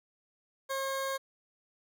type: tone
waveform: 20% pulse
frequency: 539 Hz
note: C#5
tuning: 49 cents flat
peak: -27 dBFS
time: 0.69-1.18 s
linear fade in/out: 20 ms
effects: none